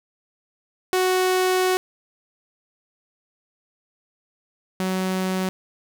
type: tone pair in turn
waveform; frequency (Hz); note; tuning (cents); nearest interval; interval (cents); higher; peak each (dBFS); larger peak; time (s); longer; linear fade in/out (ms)
sawtooth; 370 / 187.1; F#4 / F#3; 0 / +20; octave; 1180; first; -14 / -18; first; 0.93-1.77 / 4.8-5.49; first; 0
effects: none